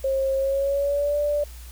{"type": "tone with pitch glide", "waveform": "sine", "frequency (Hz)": [537, 585.6], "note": ["C5", "D5"], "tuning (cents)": [45, -5], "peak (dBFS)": -20, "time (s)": [0.04, 1.44], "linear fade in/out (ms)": 5, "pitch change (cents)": 150, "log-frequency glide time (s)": [0.36, 1.18], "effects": ["added 60 Hz sine -38 dBFS peak until 1.71 s", "white hiss -48 dBFS RMS until 1.71 s"]}